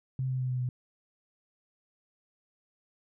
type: tone with pitch steps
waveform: sine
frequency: 130.81 / 129.38 / 127.97 / 126.57 / 125.19 Hz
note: C3 / C3 / C3 / B2 / B2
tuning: 0 / -19 / -38 / +43 / +24 cents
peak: -28 dBFS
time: 0.19-0.69 s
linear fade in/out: 2 ms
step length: 100 ms
effects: none